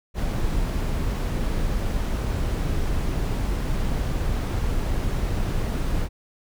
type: noise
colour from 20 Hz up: brown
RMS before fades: -24 dBFS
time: 0.14-6.09 s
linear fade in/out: 50 ms
effects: none